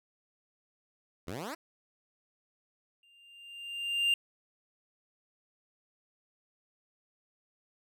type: exponential sweep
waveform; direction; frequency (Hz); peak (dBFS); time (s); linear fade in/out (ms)
10% pulse; up; 76.4 to 349.2; -29; 1.27-1.55; 10
type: tone with exponential growth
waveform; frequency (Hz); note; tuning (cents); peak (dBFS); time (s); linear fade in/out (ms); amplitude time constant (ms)
triangle; 2794; F7; 0; -21; 3.03-4.14; 2; 240
effects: none